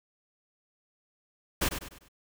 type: noise with echo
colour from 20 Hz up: pink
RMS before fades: -27 dBFS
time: 1.61-1.69 s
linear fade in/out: 10 ms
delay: 99 ms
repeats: 4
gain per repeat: -8 dB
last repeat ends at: 2.086 s
effects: none